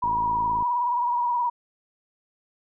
sine tone with vibrato, 968 Hz, B5, 35 cents flat, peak -21 dBFS, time 0.02-1.5 s, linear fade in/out 10 ms, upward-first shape sine, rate 19 Hz, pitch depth 50 cents each way
click train, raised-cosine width 3 ms, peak -26 dBFS, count 33, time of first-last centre 0.04-0.625 s, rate 54.7 Hz
effects none

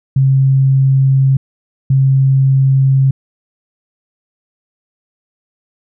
sine tone pair in turn, 134.5 / 134.5 Hz, C3 / C3, +48 / +48 cents, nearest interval unison, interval 0 cents, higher neither, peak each -7 dBFS, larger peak neither, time 0.16-1.37 / 1.9-3.11 s, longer neither, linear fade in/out 5 ms, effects none

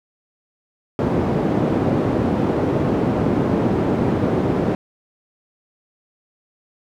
white band-pass noise, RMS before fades -19 dBFS, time 0.99-4.75 s, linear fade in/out 0 ms, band 110 to 360 Hz, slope 12 dB/octave, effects none

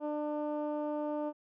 15% pulse tone with low-pass filter, 298.6 Hz, D4, 29 cents sharp, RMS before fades -35 dBFS, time 0-1.33 s, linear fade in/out 50 ms, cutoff 680 Hz, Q 1.2, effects none

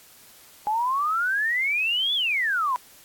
sine exponential two-way sweep, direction up then down, 827 to 3499 to 967 Hz, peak -21 dBFS, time 0.67-2.76 s, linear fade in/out 0 ms, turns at 2.14 s, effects white hiss -51 dBFS RMS until 3.04 s + AAC 64 kbps

